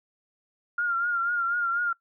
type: tone with vibrato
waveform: sine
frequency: 1400 Hz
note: F6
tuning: 4 cents sharp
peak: -23 dBFS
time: 0.78-1.93 s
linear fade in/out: 5 ms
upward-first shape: triangle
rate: 4.1 Hz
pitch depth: 60 cents each way
effects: noise-tail reverb RT60 0.1 s tail -20 dB re dry